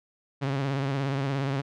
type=tone with vibrato; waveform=sawtooth; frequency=137.2 Hz; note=C#3; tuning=17 cents flat; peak=-22 dBFS; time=0.41-1.62 s; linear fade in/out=20 ms; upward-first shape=triangle; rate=17 Hz; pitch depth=79 cents each way; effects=low-pass 4000 Hz 12 dB/octave

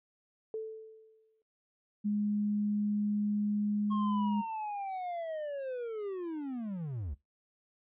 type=tone with exponential decay; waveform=sine; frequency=440 Hz; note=A4; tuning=in tune; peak=-32 dBFS; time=0.54-1.42 s; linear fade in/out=1 ms; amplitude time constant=190 ms
type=tone; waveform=sine; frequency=207.7 Hz; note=G#3; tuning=in tune; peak=-28 dBFS; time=2.04-4.42 s; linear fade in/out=20 ms
type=linear sweep; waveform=triangle; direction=down; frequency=1083 to 60.9 Hz; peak=-33 dBFS; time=3.9-7.15 s; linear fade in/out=20 ms
effects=noise-tail reverb RT60 0.2 s tail -20 dB re dry + resampled to 8000 Hz

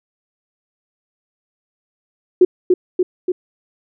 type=tone with echo; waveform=sine; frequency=363.9 Hz; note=F#4; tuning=29 cents flat; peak=-5 dBFS; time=2.41-2.45 s; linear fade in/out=5 ms; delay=290 ms; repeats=3; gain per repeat=-3 dB; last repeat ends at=3.32 s; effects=none

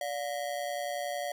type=ring-modulated tone; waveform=square; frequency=647 Hz; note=E5; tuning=32 cents flat; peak=-30 dBFS; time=0.01-1.32 s; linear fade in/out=2 ms; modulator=65.4 Hz; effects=none

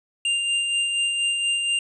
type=tone with tremolo; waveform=square; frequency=2794 Hz; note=F7; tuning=in tune; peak=-20 dBFS; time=0.25-1.79 s; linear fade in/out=2 ms; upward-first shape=sine; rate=4.2 Hz; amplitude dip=35%; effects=resampled to 24000 Hz

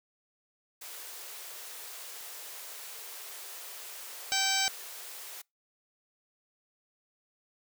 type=high-pass noise; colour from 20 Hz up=white; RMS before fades=-44 dBFS; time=0.81-5.42 s; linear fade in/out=10 ms; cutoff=370 Hz; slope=48 dB/octave
type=harmonic tone; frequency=775 Hz; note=G5; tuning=20 cents flat; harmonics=1 / 2 / 3 / 4 / 5 / 6 / 7 / 8 / 10; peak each=-35 / -35 / -35 / -35 / -35 / -35 / -35 / -35 / -35 dBFS; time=4.32-4.68 s; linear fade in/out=0 ms
effects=noise-tail reverb RT60 0.2 s tail -26 dB re dry

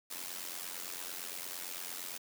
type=noise with amplitude modulation; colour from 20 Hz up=white; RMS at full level=-39 dBFS; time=0.1-2.18 s; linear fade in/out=10 ms; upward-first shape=sine; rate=88.8 Hz; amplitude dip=75%; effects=high-pass 200 Hz 12 dB/octave

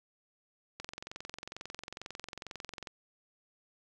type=click train; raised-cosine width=0.2 ms; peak=-24 dBFS; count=47; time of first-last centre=0.8-2.872 s; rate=22.2 Hz; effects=none

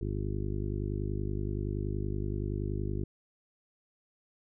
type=harmonic tone; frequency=50.6 Hz; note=G#1; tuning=44 cents flat; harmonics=1 / 2 / 3 / 4 / 5 / 6 / 7 / 8; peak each=-35 / -35 / -40 / -43 / -43 / -45 / -40 / -44 dBFS; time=0.01-3.04 s; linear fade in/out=5 ms; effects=none

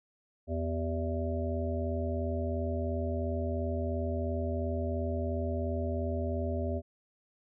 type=harmonic tone with a mistuned harmonic; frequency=82.9 Hz; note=E2; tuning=10 cents sharp; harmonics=1 / 3 / 5 / 7 / 8; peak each=-32 / -37 / -39 / -38 / -40 dBFS; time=0.47-6.82 s; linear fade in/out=50 ms; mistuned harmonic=5; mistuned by=-97 cents; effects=none

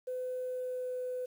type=tone with pitch glide; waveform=sine; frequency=506 to 502.8 Hz; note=B4 to B4; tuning=+42 to +31 cents; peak=-33 dBFS; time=0.07-1.26 s; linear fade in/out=10 ms; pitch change=-11 cents; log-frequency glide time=0.42-1.03 s; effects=tanh soft clip ceiling -30 dBFS + 10-bit

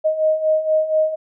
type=beating tone pair; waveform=sine; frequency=622.3 / 626.5 Hz; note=D#5 / D#5; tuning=0 / +12 cents; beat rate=4.2 Hz; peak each=-21 / -16 dBFS; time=0.04-1.16 s; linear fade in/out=20 ms; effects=none

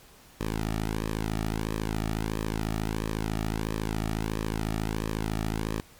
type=tone with flanger; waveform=sawtooth; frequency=54 Hz; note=A1; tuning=32 cents flat; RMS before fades=-30 dBFS; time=0.4-5.81 s; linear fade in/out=10 ms; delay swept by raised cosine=1.4 to 1.96 ms; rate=1.5 Hz; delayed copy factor=-0.85; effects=pink hiss -54 dBFS RMS until 5.99 s + MP3 96 kbps

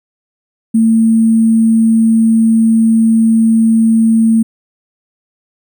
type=tone with sample-and-hold; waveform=sine; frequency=225 Hz; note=A3; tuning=39 cents sharp; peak=-6 dBFS; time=0.74-4.43 s; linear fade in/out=10 ms; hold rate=8820 Hz; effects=none

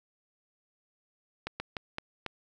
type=slowing click train; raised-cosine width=0.3 ms; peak=-18 dBFS; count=5; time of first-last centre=1.47-2.263 s; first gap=130 ms; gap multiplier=1.29; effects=none

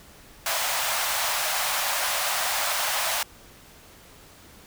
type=high-pass noise; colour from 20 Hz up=pink; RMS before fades=-26 dBFS; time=0.46-3.23 s; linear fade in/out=2 ms; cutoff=610 Hz; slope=48 dB/octave; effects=pink hiss -50 dBFS RMS until 4.66 s

